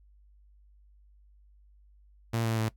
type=tone with pitch steps; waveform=sawtooth; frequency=114.9 / 112.8 / 110.73 Hz; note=A#2 / A2 / A2; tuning=-25 / +44 / +11 cents; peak=-23 dBFS; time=2.33-2.69 s; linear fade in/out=10 ms; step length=120 ms; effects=noise-tail reverb RT60 0.1 s tail -19 dB re dry + added 50 Hz sine -56 dBFS peak until 2.76 s